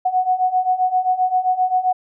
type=beating tone pair; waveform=sine; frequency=734 / 741.6 Hz; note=F#5 / F#5; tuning=-14 / +4 cents; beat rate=7.6 Hz; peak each=-20 / -17 dBFS; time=0.05-1.93 s; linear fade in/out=10 ms; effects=none